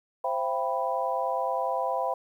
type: chord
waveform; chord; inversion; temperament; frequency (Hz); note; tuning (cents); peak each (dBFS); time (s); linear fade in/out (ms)
sine; C major seventh; none; equal with one note detuned; 523.3 / 674.3 / 784 / 987.8; C5 / E5 / G5 / B5; 0 / +39 / 0 / 0; -31; 0.24-2.14; 5
effects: 10-bit